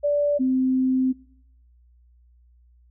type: tone pair in turn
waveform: sine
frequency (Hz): 582 / 259.3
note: D5 / C4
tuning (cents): -16 / -15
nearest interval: octave + major second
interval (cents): 1399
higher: first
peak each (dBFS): -18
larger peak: neither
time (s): 0.03-0.39 / 0.39-1.13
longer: second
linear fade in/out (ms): 20
effects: noise-tail reverb RT60 0.7 s tail -22 dB re dry + added 60 Hz sine -53 dBFS peak until 2.9 s